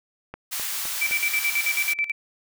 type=click train; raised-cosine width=0.5 ms; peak=-20 dBFS; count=4; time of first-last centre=0.34-1.111 s; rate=3.89 Hz
type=high-pass noise; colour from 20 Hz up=white; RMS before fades=-29 dBFS; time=0.51-1.94 s; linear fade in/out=20 ms; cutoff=1100 Hz; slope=12 dB/octave
type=tone with tremolo; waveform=sine; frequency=2326 Hz; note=D7; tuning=17 cents flat; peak=-20 dBFS; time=1.01-2.12 s; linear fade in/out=10 ms; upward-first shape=square; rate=9.2 Hz; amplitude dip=80%
effects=none